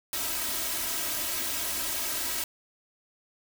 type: noise with comb filter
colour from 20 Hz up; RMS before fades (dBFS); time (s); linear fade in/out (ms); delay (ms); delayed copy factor
white; -31; 0.13-2.44; 2; 3.1; +0.8
effects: none